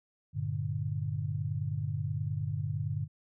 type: chord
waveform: sine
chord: G minor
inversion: none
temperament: equal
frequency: 98 / 116.54 / 146.83 Hz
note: G2 / Bb2 / D3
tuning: 0 / 0 / 0 cents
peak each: -35 / -36 / -34 dBFS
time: 0.33-3.08 s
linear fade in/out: 50 ms
effects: none